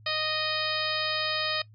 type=harmonic tone with a mistuned harmonic; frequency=620 Hz; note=D#5; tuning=6 cents flat; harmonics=1 / 2 / 3 / 4 / 5 / 6 / 7 / 8; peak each=-35 / -35 / -35 / -35 / -35 / -35 / -35 / -35 dBFS; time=0.06-1.62 s; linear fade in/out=5 ms; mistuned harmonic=6; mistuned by=+30 cents; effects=noise-tail reverb RT60 0.1 s tail -19 dB re dry + added 107 Hz sine -50 dBFS peak until 1.74 s